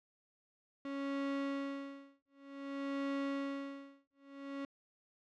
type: tone with tremolo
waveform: 35% pulse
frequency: 277.2 Hz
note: C#4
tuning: in tune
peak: -33 dBFS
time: 0.85-4.65 s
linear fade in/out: 2 ms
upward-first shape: sine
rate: 0.54 Hz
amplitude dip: 100%
effects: low-pass 3000 Hz 12 dB/octave